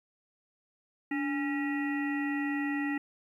harmonic tone with a mistuned harmonic, 274.3 Hz, C#4, 18 cents flat, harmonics 1 / 3 / 5 / 7 / 9 / 10, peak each -30 / -41 / -46 / -36 / -46 / -48 dBFS, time 1.11-2.98 s, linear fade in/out 5 ms, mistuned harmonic 1, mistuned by +92 cents, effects 11-bit

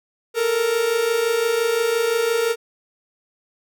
45% pulse tone pair together, 440.4 / 466.2 Hz, A4 / A#4, +2 / 0 cents, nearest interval minor second, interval 98 cents, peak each -24 / -19 dBFS, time 0.34-2.56 s, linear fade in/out 50 ms, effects none

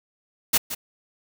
white noise with echo, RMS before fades -18 dBFS, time 0.53-0.58 s, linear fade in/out 10 ms, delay 170 ms, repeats 1, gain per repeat -12 dB, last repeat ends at 0.75 s, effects none

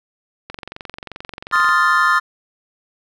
click train, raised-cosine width 0.3 ms, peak -15 dBFS, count 28, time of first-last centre 0.5-1.689 s, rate 22.7 Hz
triangle chord, F dominant seventh, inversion second, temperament equal, 1046.5 / 1244.5 / 1396.9 / 1760 Hz, C6 / Eb6 / F6 / A6, 0 / 0 / 0 / 0 cents, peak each -17 / -15 / -16 / -16 dBFS, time 1.52-2.2 s, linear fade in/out 20 ms
effects none

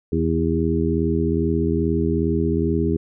harmonic tone with a mistuned harmonic, 82.41 Hz, E2, in tune, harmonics 1 / 2 / 3 / 4 / 5, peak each -24 / -24 / -24 / -24 / -24 dBFS, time 0.12-2.97 s, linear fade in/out 5 ms, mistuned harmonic 5, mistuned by -24 cents, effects none

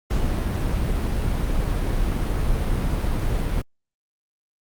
brown noise, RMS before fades -22 dBFS, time 0.1-3.62 s, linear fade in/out 10 ms, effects Opus 48 kbps

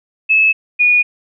sine tone pair in turn, 2599 / 2453 Hz, E7 / D#7, -25 / -25 cents, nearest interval minor second, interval 100 cents, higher first, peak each -8 dBFS, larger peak neither, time 0.29-0.53 / 0.79-1.03 s, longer neither, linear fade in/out 20 ms, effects none

